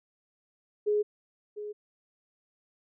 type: tone with echo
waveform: sine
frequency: 418.2 Hz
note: G#4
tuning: 12 cents sharp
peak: -23 dBFS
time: 0.86-1.03 s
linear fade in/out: 20 ms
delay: 700 ms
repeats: 1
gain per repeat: -12 dB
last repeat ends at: 1.73 s
effects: none